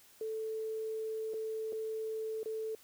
sine tone with dropouts, 440 Hz, A4, in tune, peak -35 dBFS, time 0.21-2.75 s, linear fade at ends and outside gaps 2 ms, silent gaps 1.336-1.34 / 1.724-1.729 / 2.432-2.458 s, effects white hiss -61 dBFS RMS until 2.83 s

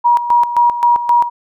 sine tone with tremolo, 956 Hz, A#5, 43 cents sharp, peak -7 dBFS, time 0.04-1.3 s, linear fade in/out 20 ms, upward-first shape square, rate 3.8 Hz, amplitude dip 70%, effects none

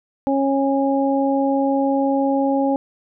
harmonic tone, 274.1 Hz, C#4, 19 cents flat, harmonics 1 / 2 / 3, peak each -18 / -21 / -23 dBFS, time 0.27-2.76 s, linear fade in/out 0 ms, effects none

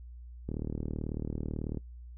click train, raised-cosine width 3 ms, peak -22 dBFS, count 50, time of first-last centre 0.49-1.773 s, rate 38.2 Hz, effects noise-tail reverb RT60 0.1 s tail -20 dB re dry + added 60 Hz sine -44 dBFS peak until 2.17 s

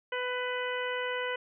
harmonic tone, 498.2 Hz, B4, 15 cents sharp, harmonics 1 / 2 / 3 / 4 / 5 / 6, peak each -34 / -38 / -37 / -38 / -44 / -41 dBFS, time 0.12-1.36 s, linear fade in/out 5 ms, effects none

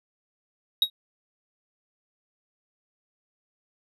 triangle tone with exponential decay, 3790 Hz, A#7, 28 cents sharp, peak -12 dBFS, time 0.82-0.9 s, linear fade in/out 2 ms, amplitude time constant 17 ms, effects none

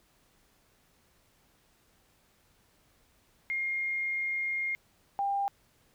sine tone pair in turn, 2129 / 797.5 Hz, C7 / G5, +30 / +30 cents, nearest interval octave + perfect fourth, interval 1700 cents, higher first, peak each -29 / -27 dBFS, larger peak second, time 3.5-4.75 / 5.19-5.48 s, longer first, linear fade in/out 0 ms, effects pink hiss -67 dBFS RMS until 5.94 s

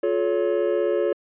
triangle tone cluster, 354.2 / 430.4 / 561 Hz, F4 / A4 / C#5, +24 / -38 / +21 cents, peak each -22 dBFS, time 0.03-1.13 s, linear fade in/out 5 ms, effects resampled to 8000 Hz

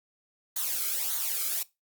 blue noise with flanger, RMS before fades -30 dBFS, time 0.56-1.63 s, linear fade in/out 5 ms, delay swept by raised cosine 0.38 to 1.11 ms, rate 1.7 Hz, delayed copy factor -0.7, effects noise-tail reverb RT60 0.2 s tail -19 dB re dry + Opus 48 kbps

